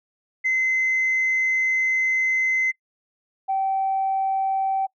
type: tone pair in turn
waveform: sine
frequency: 2056 / 772.8 Hz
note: C7 / G5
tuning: -31 / -25 cents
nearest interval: octave + perfect fourth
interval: 1694 cents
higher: first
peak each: -17 / -19 dBFS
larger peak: first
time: 0.44-2.72 / 3.48-4.87 s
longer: first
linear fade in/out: 20 ms
effects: noise-tail reverb RT60 0.1 s tail -24 dB re dry + tanh soft clip ceiling -15 dBFS